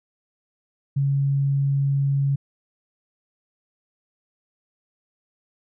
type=tone; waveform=sine; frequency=139 Hz; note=C#3; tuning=5 cents sharp; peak=-18 dBFS; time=0.96-2.36 s; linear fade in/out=10 ms; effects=none